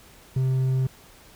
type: tone with hard clipping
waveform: sine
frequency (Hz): 130.81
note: C3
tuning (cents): 0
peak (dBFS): -21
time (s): 0.36-0.87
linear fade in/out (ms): 5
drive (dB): 3
effects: pink hiss -51 dBFS RMS until 1.35 s